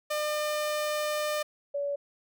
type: tone pair in turn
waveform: sawtooth / sine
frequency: 602 / 569.5 Hz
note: D5 / C#5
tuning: +43 / +47 cents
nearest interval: minor second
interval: 96 cents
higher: first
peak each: -24 / -28 dBFS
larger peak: first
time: 0.1-1.43 / 1.74-1.96 s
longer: first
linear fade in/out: 10 ms
effects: none